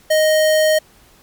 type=tone; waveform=square; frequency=622.3 Hz; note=D#5; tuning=in tune; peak=-12 dBFS; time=0.1-0.79 s; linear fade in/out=10 ms; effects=pink hiss -50 dBFS RMS until 1.22 s + MP3 96 kbps